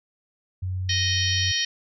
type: tone with pitch glide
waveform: sine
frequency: 92.5 to 93.04 Hz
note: F#2 to F#2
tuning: 0 to +10 cents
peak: -25 dBFS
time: 0.62-1.52 s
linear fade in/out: 10 ms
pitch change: +10 cents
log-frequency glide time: 0.77-0.93 s
type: harmonic tone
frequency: 622.3 Hz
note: D#5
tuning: in tune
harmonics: 3 / 4 / 5 / 6 / 7 / 8 / 9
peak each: -29 / -34 / -27 / -31 / -30 / -37 / -28 dBFS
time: 0.89-1.65 s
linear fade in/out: 5 ms
effects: none